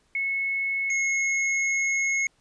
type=tone pair in turn; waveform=sine / square; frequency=2193 / 2172 Hz; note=C#7 / C#7; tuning=-19 / -36 cents; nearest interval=unison; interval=17 cents; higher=first; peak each=-24 / -23 dBFS; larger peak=second; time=0.15-0.9 / 0.9-2.27 s; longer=second; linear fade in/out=2 ms; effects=pink hiss -66 dBFS RMS until 2.4 s + resampled to 22050 Hz